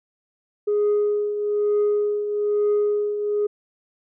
sine tone with tremolo, 415.3 Hz, G#4, in tune, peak -14 dBFS, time 0.67-3.47 s, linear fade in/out 10 ms, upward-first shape triangle, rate 1.1 Hz, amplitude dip 65%, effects tanh soft clip ceiling -15 dBFS

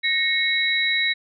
sine tone cluster, 1861 / 2187 / 3886 Hz, A#6 / C#7 / B7, -3 / -24 / -29 cents, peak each -23 dBFS, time 0.03-1.14 s, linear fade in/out 20 ms, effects none

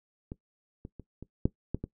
clicks, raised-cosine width 3 ms, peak -25 / -28 / -30 / -29 / -11 / -17 / -22 dBFS, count 7, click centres 0.319 / 0.851 / 0.997 / 1.226 / 1.455 / 1.746 / 1.84 s, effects noise-tail reverb RT60 0.1 s tail -18 dB re dry

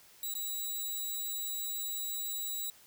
5% pulse tone with dropouts, 3898 Hz, B7, 23 cents flat, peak -27 dBFS, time 0.23-2.7 s, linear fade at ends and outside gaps 2 ms, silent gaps 0.34-0.351 s, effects white hiss -59 dBFS RMS until 2.86 s

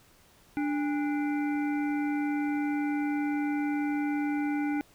harmonic tone with a mistuned harmonic, 293.7 Hz, D4, in tune, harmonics 1 / 3 / 5 / 7 / 8, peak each -27 / -37 / -41 / -44 / -45 dBFS, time 0.57-4.81 s, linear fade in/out 0 ms, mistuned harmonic 3, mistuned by -140 cents, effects pink hiss -60 dBFS RMS until 4.94 s

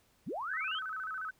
sine linear sweep, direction up, 97.2 to 3300 Hz, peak -35 dBFS, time 0.26-0.8 s, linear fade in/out 20 ms
sine tone with vibrato, 1396.9 Hz, F6, in tune, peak -36 dBFS, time 0.5-1.31 s, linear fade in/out 10 ms, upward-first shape square, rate 14 Hz, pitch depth 150 cents each way
effects pink hiss -69 dBFS RMS until 1.39 s

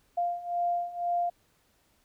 sine beating tone pair, 697 / 699 Hz, F5 / F5, -4 / +1 cents, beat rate 2 Hz, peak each -32 / -29 dBFS, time 0.17-1.3 s, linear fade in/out 10 ms, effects pink hiss -68 dBFS RMS until 2.04 s

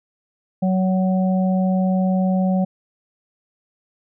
harmonic tone, 186.9 Hz, F#3, 18 cents sharp, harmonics 1 / 3 / 4, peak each -16 / -26 / -28 dBFS, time 0.62-2.65 s, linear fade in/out 10 ms, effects none

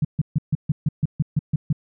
sine tone bursts, 150.2 Hz, D3, 39 cents sharp, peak -15 dBFS, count 11, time 0.02-1.728 s, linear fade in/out 5 ms, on 28 ms, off 140 ms, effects none

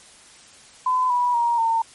sine tone with pitch steps, 1014 / 977.8 / 942.8 / 909.1 Hz, B5 / B5 / A#5 / A#5, +45 / -18 / +19 / -44 cents, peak -17 dBFS, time 0.86-1.82 s, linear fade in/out 5 ms, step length 240 ms, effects white hiss -48 dBFS RMS until 1.94 s + MP3 48 kbps

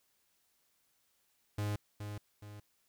45% pulse tone with echo, 103.83 Hz, G#2, in tune, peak -33 dBFS, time 1.58-1.76 s, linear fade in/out 5 ms, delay 420 ms, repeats 2, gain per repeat -7 dB, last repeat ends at 2.6 s, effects white hiss -75 dBFS RMS until 2.88 s

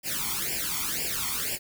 white noise with flanger, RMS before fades -30 dBFS, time 0.03-1.59 s, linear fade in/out 50 ms, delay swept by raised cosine 0.39 to 0.92 ms, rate 2 Hz, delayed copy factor +0.95, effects none

